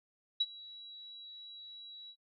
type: tone with ADSR envelope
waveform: sine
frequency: 3899 Hz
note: B7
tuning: 23 cents flat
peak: -25 dBFS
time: 0.4-2.16 s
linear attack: 9 ms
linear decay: 42 ms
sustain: -22 dB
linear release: 67 ms
effects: noise-tail reverb RT60 0.1 s tail -22 dB re dry